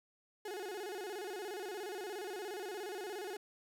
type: tone with vibrato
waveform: 35% pulse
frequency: 391.8 Hz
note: G4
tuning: 1 cent flat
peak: -39 dBFS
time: 0.45-3.37 s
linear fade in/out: 5 ms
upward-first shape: square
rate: 17 Hz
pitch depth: 130 cents each way
effects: none